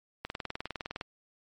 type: click train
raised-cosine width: 0.3 ms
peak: -19 dBFS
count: 16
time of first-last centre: 0.25-1.011 s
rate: 19.7 Hz
effects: MP3 48 kbps